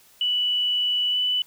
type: tone with pitch glide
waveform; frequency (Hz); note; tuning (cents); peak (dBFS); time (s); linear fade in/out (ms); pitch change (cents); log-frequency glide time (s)
sine; 2960 to 2984; F#7 to F#7; 0 to +14; -20; 0.21-1.42; 2; +14; 1.11-1.16
effects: white hiss -55 dBFS RMS until 1.46 s